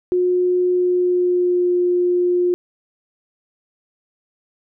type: tone with pitch glide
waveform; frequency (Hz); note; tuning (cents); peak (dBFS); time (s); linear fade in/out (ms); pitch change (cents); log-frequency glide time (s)
sine; 360.7 to 355.7; F#4 to F4; -44 to +32; -14; 0.12-2.54; 0; -24; 0.72-1.74
effects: none

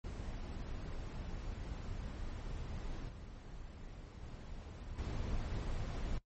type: noise with level steps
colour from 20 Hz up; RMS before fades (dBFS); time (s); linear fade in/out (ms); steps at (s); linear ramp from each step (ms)
brown; -43 / -49 / -47 / -39; 0.04-6.18; 2; 3.08 / 4.22 / 4.98; 10
effects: noise-tail reverb RT60 0.1 s tail -17 dB re dry + MP3 32 kbps

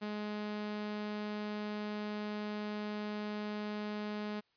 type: tone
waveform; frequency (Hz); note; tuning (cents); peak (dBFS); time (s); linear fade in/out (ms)
sawtooth; 209.8; G#3; +18; -33; 0.01-4.41; 20
effects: white hiss -75 dBFS RMS until 4.56 s + resampled to 11025 Hz

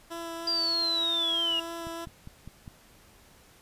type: tone with vibrato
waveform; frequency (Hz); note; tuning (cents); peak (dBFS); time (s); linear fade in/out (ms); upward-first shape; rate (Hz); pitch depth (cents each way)
15% pulse; 334.1; E4; +23; -29; 0.1-2.06; 20; sine; 3.2; 11
type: linear sweep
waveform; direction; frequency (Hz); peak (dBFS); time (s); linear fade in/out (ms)
sine; down; 4815 to 2817; -25; 0.47-1.6; 5
type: click train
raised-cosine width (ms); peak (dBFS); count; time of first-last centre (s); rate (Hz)
5; -30; 5; 1.87-2.678; 4.95
effects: pink hiss -57 dBFS RMS until 3.61 s + resampled to 32000 Hz

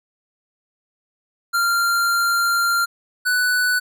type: tone pair in turn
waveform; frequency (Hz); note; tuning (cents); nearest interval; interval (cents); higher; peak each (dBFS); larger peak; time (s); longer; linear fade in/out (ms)
square; 1388 / 1488.1; F6 / F#6; -11 / +9; minor second; 120; second; -17; neither; 1.53-2.86 / 3.25-3.8; first; 20
effects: none

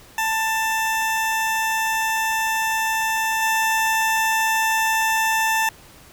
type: tone with level steps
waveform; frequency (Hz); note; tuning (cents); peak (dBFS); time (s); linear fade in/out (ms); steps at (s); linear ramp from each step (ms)
20% pulse; 887; A5; +14; -15 / -13; 0.18-5.69; 2; 3.42; 5
effects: pink hiss -47 dBFS RMS until 6.12 s

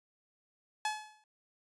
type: tone with exponential decay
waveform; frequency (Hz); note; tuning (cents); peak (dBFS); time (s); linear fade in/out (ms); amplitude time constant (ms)
sawtooth; 855; A5; -50; -25; 0.85-1.24; 2; 83
effects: resampled to 22050 Hz

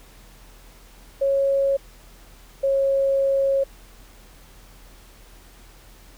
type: tone pair in turn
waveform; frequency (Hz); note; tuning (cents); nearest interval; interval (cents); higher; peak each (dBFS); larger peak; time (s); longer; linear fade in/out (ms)
sine; 550 / 546.2; C#5 / C#5; -14 / -26; unison; 12; first; -17; neither; 1.21-1.77 / 2.63-3.64; second; 10
effects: added 41 Hz sine -47 dBFS peak until 6.17 s + pink hiss -51 dBFS RMS until 6.17 s

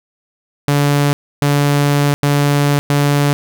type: tone bursts at uneven times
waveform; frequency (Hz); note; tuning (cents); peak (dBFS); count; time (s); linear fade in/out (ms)
sawtooth; 143.8; D3; -36; -7; 4; 0.68-1.13 / 1.42-2.14 / 2.23-2.79 / 2.9-3.33; 0
effects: none

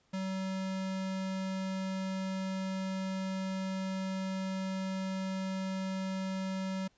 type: tone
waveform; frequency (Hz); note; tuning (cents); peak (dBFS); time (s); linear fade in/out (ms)
square; 190; F#3; +46; -34; 0.13-6.88; 10
effects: pink hiss -71 dBFS RMS until 6.97 s + resampled to 16000 Hz

